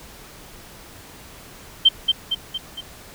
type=tone with echo; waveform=sine; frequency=3129 Hz; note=G7; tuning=4 cents flat; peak=-8 dBFS; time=1.85-1.89 s; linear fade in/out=10 ms; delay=230 ms; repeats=4; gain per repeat=-5 dB; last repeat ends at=2.81 s; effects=pink hiss -43 dBFS RMS until 3.14 s